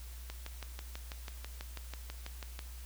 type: click train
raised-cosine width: 0.2 ms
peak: -25 dBFS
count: 15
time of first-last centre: 0.3-2.591 s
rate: 6.11 Hz
effects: added 60 Hz sine -44 dBFS peak until 2.85 s + white hiss -55 dBFS RMS until 2.85 s